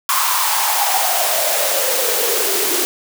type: noise with high-pass filter sweep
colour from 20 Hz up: white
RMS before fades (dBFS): -17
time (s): 0.09-2.85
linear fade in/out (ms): 0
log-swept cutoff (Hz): 1100 to 350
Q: 7.2
effects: none